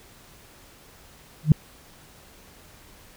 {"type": "tone with exponential growth", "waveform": "sine", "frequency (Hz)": 152.7, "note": "D#3", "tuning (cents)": -32, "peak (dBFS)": -6, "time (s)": [1.43, 1.52], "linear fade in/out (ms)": 2, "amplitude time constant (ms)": 19, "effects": ["pink hiss -51 dBFS RMS until 3.16 s"]}